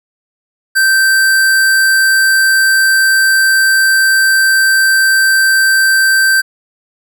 square tone, 1559 Hz, G6, 10 cents flat, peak -8 dBFS, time 0.75-6.42 s, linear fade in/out 20 ms, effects none

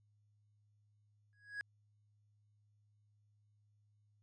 triangle tone with exponential growth, 1661.2 Hz, G#6, in tune, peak -35 dBFS, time 1.33-1.61 s, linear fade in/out 0 ms, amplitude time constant 59 ms, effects added 104 Hz sine -70 dBFS peak until 4.22 s + resampled to 22050 Hz

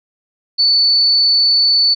sine tone, 4482 Hz, C#8, 18 cents sharp, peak -9 dBFS, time 0.58-1.95 s, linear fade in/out 20 ms, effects none

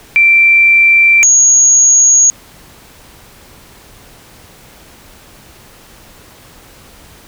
sine tone pair in turn, 2349 / 6644 Hz, D7 / G#8, 0 / 0 cents, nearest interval octave + tritone, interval 1800 cents, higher second, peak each -4 dBFS, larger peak neither, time 0.16-1.23 / 1.23-2.3 s, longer neither, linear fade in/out 0 ms, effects pink hiss -40 dBFS RMS until 7.27 s

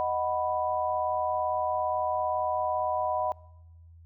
sine chord, B major, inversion first, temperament equal, 622.3 / 740 / 987.8 Hz, D#5 / F#5 / B5, 0 / 0 / 0 cents, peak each -30 dBFS, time 0-3.32 s, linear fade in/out 0 ms, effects noise-tail reverb RT60 1.0 s tail -23 dB re dry + added 83 Hz sine -49 dBFS peak until 4.05 s

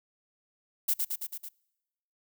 violet noise with echo, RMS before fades -26 dBFS, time 0.88-0.94 s, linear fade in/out 10 ms, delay 110 ms, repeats 5, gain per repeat -3 dB, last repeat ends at 1.49 s, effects noise-tail reverb RT60 1.0 s tail -26 dB re dry

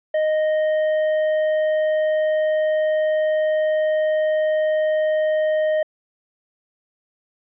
sine tone with tanh clipping, 620 Hz, D#5, 6 cents flat, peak -18 dBFS, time 0.14-5.83 s, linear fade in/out 5 ms, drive 7 dB, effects resampled to 8000 Hz

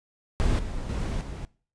brown noise with level steps, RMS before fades -23 / -33 / -28 / -35 dBFS, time 0.4-1.45 s, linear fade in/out 0 ms, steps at 0.59 / 0.89 / 1.21 s, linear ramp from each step 2 ms, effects noise-tail reverb RT60 0.4 s tail -21 dB re dry + resampled to 22050 Hz

